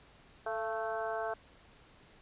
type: harmonic tone with a mistuned harmonic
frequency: 220 Hz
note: A3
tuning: in tune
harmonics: 2 / 3 / 4 / 5 / 6 / 7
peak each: -40 / -36 / -42 / -44 / -45 / -43 dBFS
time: 0.46-1.34 s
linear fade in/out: 5 ms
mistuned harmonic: 3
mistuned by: +44 cents
effects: pink hiss -60 dBFS RMS until 2.21 s + resampled to 8000 Hz